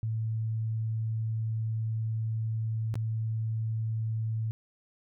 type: tone with dropouts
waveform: sine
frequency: 111.2 Hz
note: A2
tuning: 19 cents sharp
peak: -28 dBFS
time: 0.03-4.51 s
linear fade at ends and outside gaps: 0 ms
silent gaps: 2.941-2.955 s
effects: none